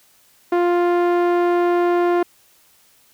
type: tone with low-pass filter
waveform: sawtooth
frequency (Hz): 350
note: F4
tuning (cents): +4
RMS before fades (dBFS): -17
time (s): 0.52-2.23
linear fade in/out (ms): 5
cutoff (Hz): 1400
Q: 0.63
effects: white hiss -55 dBFS RMS until 3.13 s